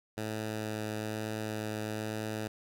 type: tone with vibrato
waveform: 10% pulse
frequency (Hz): 108.2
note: A2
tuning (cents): -29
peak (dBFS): -26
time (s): 0.17-2.48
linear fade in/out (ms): 10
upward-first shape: sine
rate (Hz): 1.1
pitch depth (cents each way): 9
effects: none